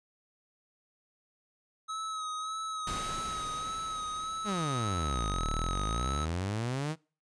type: tone with vibrato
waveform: square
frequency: 1279 Hz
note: D#6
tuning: 47 cents sharp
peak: -35 dBFS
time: 1.88-6.26 s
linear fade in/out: 20 ms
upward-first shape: sine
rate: 1.7 Hz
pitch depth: 32 cents each way
type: noise with exponential decay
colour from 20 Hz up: pink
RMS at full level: -37 dBFS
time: 2.87-6.51 s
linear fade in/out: 2 ms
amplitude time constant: 790 ms
type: exponential two-way sweep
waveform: sawtooth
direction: down then up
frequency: 220 to 35.9 to 163.4 Hz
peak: -27 dBFS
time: 4.44-6.96 s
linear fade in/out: 50 ms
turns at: 5.49 s
effects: noise-tail reverb RT60 0.4 s tail -26 dB re dry + resampled to 22050 Hz